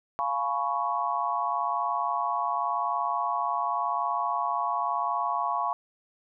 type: chord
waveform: sine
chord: C# dominant seventh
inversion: first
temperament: equal with one note detuned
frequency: 698.5 / 844.2 / 987.8 / 1108.7 Hz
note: E#5 / G#5 / B5 / C#6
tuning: 0 / +28 / 0 / 0 cents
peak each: -32 / -32 / -31 / -29 dBFS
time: 0.19-5.73 s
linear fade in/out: 0 ms
effects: none